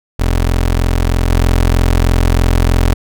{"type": "tone with level steps", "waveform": "25% pulse", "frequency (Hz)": 43.17, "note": "F1", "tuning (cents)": -19, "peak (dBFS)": [-7, -5], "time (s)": [0.19, 2.94], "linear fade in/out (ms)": 10, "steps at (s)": 1.3, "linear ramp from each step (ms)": 10, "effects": []}